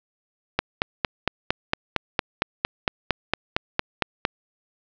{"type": "click train", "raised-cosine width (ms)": 0.3, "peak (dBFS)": -3, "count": 17, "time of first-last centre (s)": [0.59, 4.251], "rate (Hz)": 4.37, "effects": ["low-pass 5000 Hz 12 dB/octave"]}